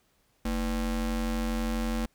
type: ring-modulated tone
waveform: square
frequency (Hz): 136.7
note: C#3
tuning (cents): -24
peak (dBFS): -25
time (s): 0.45-2.06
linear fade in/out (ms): 5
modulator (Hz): 90.6
effects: pink hiss -69 dBFS RMS until 2.14 s